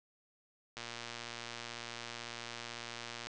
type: click train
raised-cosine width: 0.2 ms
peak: -25 dBFS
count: 296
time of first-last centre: 0.77-3.27 s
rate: 118 Hz
effects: resampled to 22050 Hz